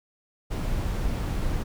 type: noise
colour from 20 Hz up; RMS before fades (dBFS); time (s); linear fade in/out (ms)
brown; -27; 0.5-1.64; 20
effects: none